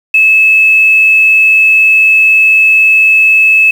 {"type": "tone with quantisation", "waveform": "sine", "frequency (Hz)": 2602, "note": "E7", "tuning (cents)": -23, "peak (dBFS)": -3, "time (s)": [0.14, 3.71], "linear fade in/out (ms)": 5, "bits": 5, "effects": []}